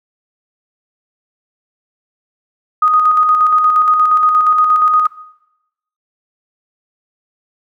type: tone with tremolo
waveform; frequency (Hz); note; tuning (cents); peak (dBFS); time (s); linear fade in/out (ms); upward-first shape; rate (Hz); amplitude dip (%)
sine; 1244.5; D#6; 0; -7; 2.82-5.07; 5; square; 8.5; 35
effects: noise-tail reverb RT60 0.9 s tail -19 dB re dry